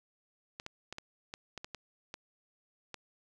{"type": "clicks", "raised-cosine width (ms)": 0.2, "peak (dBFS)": -24, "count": 10, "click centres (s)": [0.599, 0.664, 0.926, 0.984, 1.339, 1.577, 1.645, 1.747, 2.141, 2.943], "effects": []}